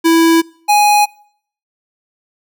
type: tone pair in turn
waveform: square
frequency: 329.7 / 830.8 Hz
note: E4 / G#5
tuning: 0 / 0 cents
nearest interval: octave + major third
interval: 1600 cents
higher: second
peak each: -8 dBFS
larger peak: neither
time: 0.04-0.42 / 0.68-1.06 s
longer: neither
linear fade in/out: 20 ms
effects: noise-tail reverb RT60 0.6 s tail -25 dB re dry